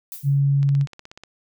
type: noise with exponential decay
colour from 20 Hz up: violet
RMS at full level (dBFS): -31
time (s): 0.12-0.41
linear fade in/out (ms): 1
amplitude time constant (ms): 63
type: tone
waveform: sine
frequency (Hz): 140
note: C#3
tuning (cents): +18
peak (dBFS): -15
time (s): 0.23-0.87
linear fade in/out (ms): 50
type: click train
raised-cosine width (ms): 0.2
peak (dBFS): -23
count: 11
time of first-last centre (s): 0.63-1.236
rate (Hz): 16.5
effects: none